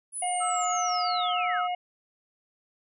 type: linear sweep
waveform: sine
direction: down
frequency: 10330 to 1100 Hz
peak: -31 dBFS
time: 0.12-1.65 s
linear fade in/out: 50 ms
type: harmonic tone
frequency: 718 Hz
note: F5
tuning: 48 cents sharp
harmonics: 1 / 3 / 4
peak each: -27 / -40 / -41 dBFS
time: 0.22-1.75 s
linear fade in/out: 5 ms
type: tone with vibrato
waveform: sine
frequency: 1295 Hz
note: E6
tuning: 31 cents flat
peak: -29 dBFS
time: 0.4-1.68 s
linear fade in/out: 20 ms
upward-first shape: square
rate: 3.1 Hz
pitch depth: 18 cents each way
effects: none